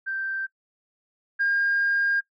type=tone pair in turn; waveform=sine; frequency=1567 / 1612.9 Hz; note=G6 / G6; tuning=-1 / +49 cents; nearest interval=unison; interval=50 cents; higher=second; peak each=-26 / -19 dBFS; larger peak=second; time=0.06-0.47 / 1.39-2.21 s; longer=second; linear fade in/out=20 ms; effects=noise-tail reverb RT60 0.1 s tail -20 dB re dry + tanh soft clip ceiling -16 dBFS